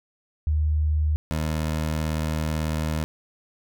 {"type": "tone pair in turn", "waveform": ["sine", "20% pulse"], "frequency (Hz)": [76.4, 78.1], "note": ["D#2", "D#2"], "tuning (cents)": [-31, 7], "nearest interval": "unison", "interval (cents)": 38, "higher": "second", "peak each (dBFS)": -19, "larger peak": "neither", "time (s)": [[0.47, 1.16], [1.31, 3.04]], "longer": "second", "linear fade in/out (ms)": 0, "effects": []}